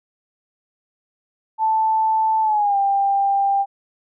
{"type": "tone with pitch glide", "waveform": "sine", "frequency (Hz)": [880, 793.1], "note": ["A5", "G5"], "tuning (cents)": [0, 20], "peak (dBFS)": -15, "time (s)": [1.58, 3.66], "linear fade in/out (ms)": 50, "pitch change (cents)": -180, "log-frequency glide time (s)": [2.42, 2.77], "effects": []}